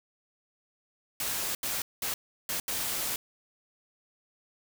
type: noise bursts at uneven times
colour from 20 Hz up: white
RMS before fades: -32 dBFS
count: 5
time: 1.2-1.55 / 1.63-1.82 / 2.02-2.14 / 2.49-2.6 / 2.68-3.16 s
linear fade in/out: 2 ms
effects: none